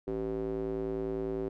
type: tone with band-pass filter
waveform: square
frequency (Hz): 55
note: A1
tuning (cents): 0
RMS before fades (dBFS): -34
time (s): 0.07-1.49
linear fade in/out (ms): 10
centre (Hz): 380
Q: 3.7
effects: none